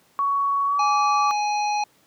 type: tone with pitch glide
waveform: sine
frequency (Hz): 1119 to 1158.5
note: C#6 to D6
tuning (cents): +16 to -24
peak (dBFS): -19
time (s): 0.19-1.31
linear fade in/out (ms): 0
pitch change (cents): +60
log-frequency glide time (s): 0.67-0.83
type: harmonic tone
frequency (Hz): 834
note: G#5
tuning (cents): +7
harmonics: 1 / 3 / 5 / 7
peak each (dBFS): -21 / -31 / -35 / -38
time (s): 0.79-1.84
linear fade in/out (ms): 5
effects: pink hiss -59 dBFS RMS until 2.06 s + high-pass 150 Hz 12 dB/octave